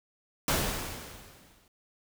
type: noise with exponential decay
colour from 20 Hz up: pink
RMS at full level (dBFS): -25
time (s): 0.48-1.68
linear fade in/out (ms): 2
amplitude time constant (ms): 260
effects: none